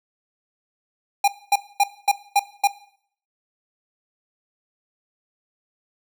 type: tone bursts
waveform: square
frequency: 807 Hz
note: G#5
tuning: 50 cents flat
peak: -14 dBFS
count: 6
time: 1.24-2.674 s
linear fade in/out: 5 ms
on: 39 ms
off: 240 ms
effects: noise-tail reverb RT60 0.6 s tail -18 dB re dry